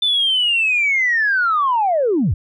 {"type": "linear sweep", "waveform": "sine", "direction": "down", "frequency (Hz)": [3552, 62.2], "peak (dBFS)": -13, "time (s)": [0.02, 2.34], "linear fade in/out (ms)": 5, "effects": ["tanh soft clip ceiling -9 dBFS"]}